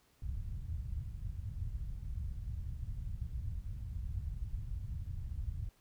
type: low-pass noise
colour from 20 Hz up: white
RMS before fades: -40 dBFS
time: 0.22-5.69 s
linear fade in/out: 2 ms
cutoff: 100 Hz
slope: 24 dB/octave
effects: pink hiss -70 dBFS RMS until 5.8 s